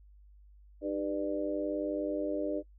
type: harmonic tone with a mistuned harmonic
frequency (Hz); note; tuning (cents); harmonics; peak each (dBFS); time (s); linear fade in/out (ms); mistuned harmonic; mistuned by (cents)
99.1; G2; +19; 3 / 4 / 5 / 6; -34 / -39 / -38 / -35; 0.81-2.63; 50; 3; +46
effects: noise-tail reverb RT60 0.1 s tail -22 dB re dry + added 50 Hz sine -54 dBFS peak until 2.78 s